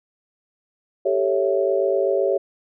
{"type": "chord", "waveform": "sine", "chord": "A dominant seventh", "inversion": "third", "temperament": "equal", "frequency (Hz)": [392, 440, 554.4, 659.3], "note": ["G4", "A4", "C#5", "E5"], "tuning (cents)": [0, 0, 0, 0], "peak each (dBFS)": [-21, -26, -21, -26], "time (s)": [1.05, 2.38], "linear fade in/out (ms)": 10, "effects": []}